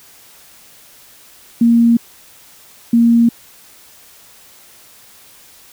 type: tone pair in turn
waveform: sine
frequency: 233.4 / 233.4 Hz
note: A#3 / A#3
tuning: +2 / +2 cents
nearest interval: unison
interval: 0 cents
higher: neither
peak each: -7 dBFS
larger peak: neither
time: 1.61-1.97 / 2.93-3.29 s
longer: neither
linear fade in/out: 5 ms
effects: white hiss -44 dBFS RMS until 5.72 s